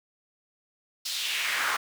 brown noise with high-pass filter sweep, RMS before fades -29 dBFS, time 1.05-1.77 s, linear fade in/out 10 ms, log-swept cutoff 4600 to 1200 Hz, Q 2.2, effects none

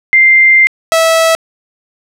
sine / sawtooth tone pair in turn, 2093 / 652.6 Hz, C7 / E5, 0 / -18 cents, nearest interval octave + minor sixth, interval 2018 cents, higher first, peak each -3 dBFS, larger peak neither, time 0.13-0.67 / 0.92-1.35 s, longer first, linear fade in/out 0 ms, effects low-pass 12000 Hz 12 dB/octave

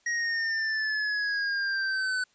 square exponential sweep, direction down, 1893 to 1500 Hz, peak -27 dBFS, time 0.06-2.24 s, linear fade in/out 5 ms, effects white hiss -66 dBFS RMS until 2.34 s + resampled to 16000 Hz

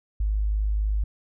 sine tone, 51.9 Hz, G#1, in tune, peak -21 dBFS, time 0.2-1.04 s, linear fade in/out 5 ms, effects none

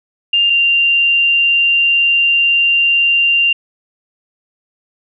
sine tone pair in turn, 2800 / 2781 Hz, F7 / F7, +4 / -8 cents, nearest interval unison, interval 12 cents, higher first, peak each -9 dBFS, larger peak neither, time 0.33-0.5 / 0.5-3.53 s, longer second, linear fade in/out 5 ms, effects none

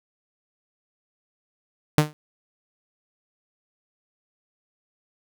sawtooth tone with exponential decay, 151.4 Hz, D#3, 47 cents flat, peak -7 dBFS, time 1.98-2.13 s, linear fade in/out 0 ms, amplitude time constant 32 ms, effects none

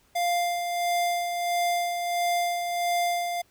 square tone with tremolo, 698.5 Hz, F5, in tune, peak -23 dBFS, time 0.15-3.42 s, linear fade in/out 10 ms, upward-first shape sine, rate 1.5 Hz, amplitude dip 45%, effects pink hiss -63 dBFS RMS until 3.5 s

